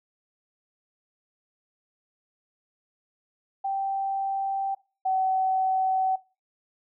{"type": "tone pair in turn", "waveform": "sine", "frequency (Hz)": [781, 757.5], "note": ["G5", "F#5"], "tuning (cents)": [-7, 40], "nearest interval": "minor second", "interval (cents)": 53, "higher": "first", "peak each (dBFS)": [-25, -22], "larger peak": "second", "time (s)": [[3.64, 4.75], [5.05, 6.16]], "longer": "neither", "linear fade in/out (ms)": 10, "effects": ["noise-tail reverb RT60 0.3 s tail -19 dB re dry"]}